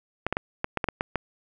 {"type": "clicks", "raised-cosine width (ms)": 0.5, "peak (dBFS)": -10, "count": 9, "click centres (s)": [0.266, 0.326, 0.369, 0.644, 0.773, 0.842, 0.887, 1.009, 1.157], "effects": []}